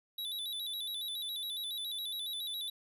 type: tone with vibrato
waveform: square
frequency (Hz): 3682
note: A#7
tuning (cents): -22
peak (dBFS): -37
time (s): 0.18-2.7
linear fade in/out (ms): 5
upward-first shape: square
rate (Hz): 7.2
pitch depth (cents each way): 86
effects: none